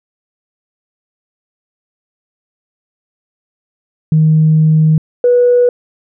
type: tone pair in turn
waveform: sine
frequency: 156.6 / 488.9 Hz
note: D#3 / B4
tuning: +11 / -18 cents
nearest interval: octave + minor sixth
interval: 1971 cents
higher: second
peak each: -5 dBFS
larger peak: neither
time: 4.12-4.98 / 5.24-5.69 s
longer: first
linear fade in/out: 2 ms
effects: tanh soft clip ceiling -1 dBFS